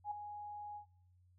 sine tone with ADSR envelope, 830.6 Hz, G#5, in tune, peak -35 dBFS, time 0.04-0.86 s, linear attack 72 ms, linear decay 5 ms, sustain -9 dB, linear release 99 ms, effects noise-tail reverb RT60 0.7 s tail -26 dB re dry + added 90 Hz sine -65 dBFS peak until 1.38 s

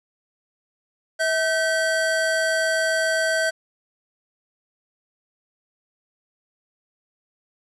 square tone pair together, 647 / 1538.8 Hz, E5 / G6, -32 / -33 cents, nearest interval octave + minor third, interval 1499 cents, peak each -23 dBFS, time 1.19-3.51 s, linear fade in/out 20 ms, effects resampled to 24000 Hz + 8-bit

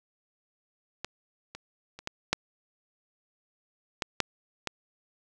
clicks, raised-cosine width 0.2 ms, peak -16 / -23 / -26 / -15 / -6 / -11 / -6 / -13 dBFS, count 8, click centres 1.046 / 1.55 / 1.99 / 2.074 / 2.33 / 4.022 / 4.203 / 4.673 s, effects none

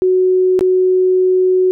sine tone with dropouts, 370 Hz, F#4, in tune, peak -9 dBFS, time 0.02-1.71 s, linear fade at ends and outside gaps 0 ms, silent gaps 0.592-0.609 s, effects none

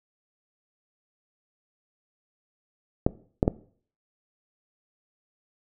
clicks, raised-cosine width 2 ms, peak -6 dBFS, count 3, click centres 3.065 / 3.429 / 3.479 s, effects noise-tail reverb RT60 0.5 s tail -19 dB re dry

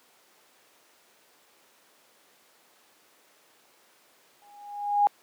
sine tone with exponential growth, 820 Hz, G#5, 22 cents flat, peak -15 dBFS, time 4.42-5.07 s, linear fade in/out 0 ms, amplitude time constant 140 ms, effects pink hiss -60 dBFS RMS until 5.22 s + high-pass 400 Hz 12 dB/octave

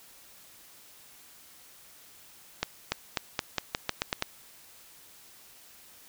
accelerating click train, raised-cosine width 0.2 ms, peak -9 dBFS, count 10, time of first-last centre 2.63-4.224 s, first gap 290 ms, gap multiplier 0.87, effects white hiss -54 dBFS RMS until 6.08 s

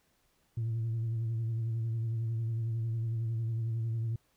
sine tone with vibrato, 113.8 Hz, A#2, 41 cents flat, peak -28 dBFS, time 0.57-4.16 s, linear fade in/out 5 ms, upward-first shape sine, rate 11 Hz, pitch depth 38 cents each way, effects tanh soft clip ceiling -28 dBFS + pink hiss -72 dBFS RMS until 4.36 s

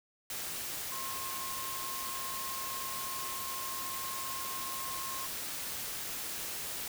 sine tone in noise, 1068 Hz, C6, 35 cents sharp, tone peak -41 dBFS, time 0.92-5.26 s, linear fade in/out 2 ms, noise white, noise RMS -39 dBFS, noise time 0.3-6.88 s, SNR -5 dB, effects none

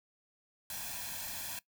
white noise with comb filter, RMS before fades -41 dBFS, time 0.7-1.59 s, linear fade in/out 2 ms, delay 1.2 ms, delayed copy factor +0.75, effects noise-tail reverb RT60 0.1 s tail -19 dB re dry

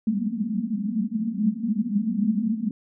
pink band-pass noise, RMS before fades -25 dBFS, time 0.07-2.71 s, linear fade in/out 2 ms, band 200 to 230 Hz, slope 96 dB/octave, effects none

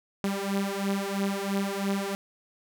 sawtooth beating tone pair, 196.1 / 199.1 Hz, G3 / G3, +1 / +27 cents, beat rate 3 Hz, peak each -26 dBFS, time 0.24-2.15 s, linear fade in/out 0 ms, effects none

